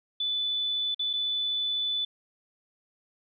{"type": "tone with dropouts", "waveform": "sine", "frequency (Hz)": 3488, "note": "A7", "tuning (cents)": -16, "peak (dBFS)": -26, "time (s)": [0.2, 2.05], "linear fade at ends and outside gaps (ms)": 5, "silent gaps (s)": [[0.946, 0.993], [1.132, 1.135]], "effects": []}